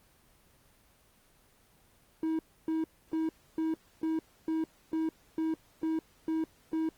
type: tone bursts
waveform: triangle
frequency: 320 Hz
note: D#4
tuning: 49 cents sharp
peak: -26 dBFS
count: 11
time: 2.23-6.89 s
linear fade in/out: 2 ms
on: 160 ms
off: 290 ms
effects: pink hiss -64 dBFS RMS until 6.97 s + Opus 24 kbps